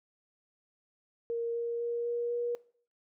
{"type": "tone with pitch steps", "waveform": "sine", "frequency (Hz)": [466.2, 469.2, 472.2, 475.2, 478.2], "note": ["A#4", "A#4", "A#4", "A#4", "A#4"], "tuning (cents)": [0, 11, 22, 33, 44], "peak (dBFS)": -30, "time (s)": [1.3, 2.55], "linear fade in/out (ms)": 0, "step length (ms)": 250, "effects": ["noise-tail reverb RT60 0.5 s tail -21 dB re dry"]}